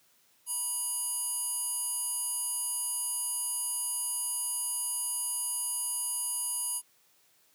square tone with band-pass filter, 970 Hz, B5, 31 cents flat, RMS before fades -33 dBFS, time 0.46-6.82 s, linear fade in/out 50 ms, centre 11000 Hz, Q 5.9, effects white hiss -66 dBFS RMS until 7.54 s + high-pass 100 Hz 12 dB/octave

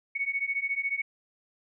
sine beating tone pair, 2213 / 2227 Hz, C#7 / C#7, -3 / +7 cents, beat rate 14 Hz, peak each -31 / -30 dBFS, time 0.15-1.02 s, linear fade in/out 10 ms, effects none

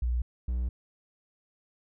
sine / triangle tone pair in turn, 60.3 / 61.14 Hz, B1 / B1, -41 / -17 cents, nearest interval unison, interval 24 cents, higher second, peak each -25 dBFS, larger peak neither, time 0.02-0.22 / 0.48-0.69 s, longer second, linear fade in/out 5 ms, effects none

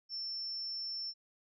sine tone, 5380 Hz, E8, 34 cents sharp, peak -37 dBFS, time 0.09-1.14 s, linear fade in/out 50 ms, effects none

